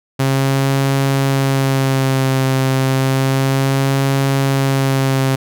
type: tone with vibrato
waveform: sawtooth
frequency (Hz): 134.6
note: C3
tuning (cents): +49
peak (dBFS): -9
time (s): 0.19-5.36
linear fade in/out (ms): 10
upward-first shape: sine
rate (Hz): 0.31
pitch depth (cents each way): 26
effects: none